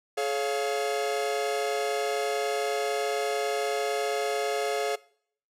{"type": "chord", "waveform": "45% pulse", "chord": "Db major", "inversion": "second", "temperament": "equal with one note detuned", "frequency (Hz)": [425.3, 554.4, 698.5], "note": ["Ab4", "Db5", "F5"], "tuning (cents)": [41, 0, 0], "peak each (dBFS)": [-29, -32, -31], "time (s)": [0.17, 4.96], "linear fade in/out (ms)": 10, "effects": ["noise-tail reverb RT60 0.6 s tail -22 dB re dry", "low-pass 11000 Hz 12 dB/octave"]}